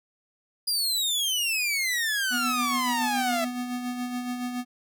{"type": "exponential sweep", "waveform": "sawtooth", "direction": "down", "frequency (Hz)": [4910, 653], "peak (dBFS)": -21, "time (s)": [0.67, 3.45], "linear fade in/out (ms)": 10}
{"type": "tone with tremolo", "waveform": "square", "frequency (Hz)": 246.9, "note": "B3", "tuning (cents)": 0, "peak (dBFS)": -28, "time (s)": [2.3, 4.65], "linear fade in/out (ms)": 50, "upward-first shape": "sine", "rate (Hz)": 7.1, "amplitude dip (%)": 45}
{"effects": []}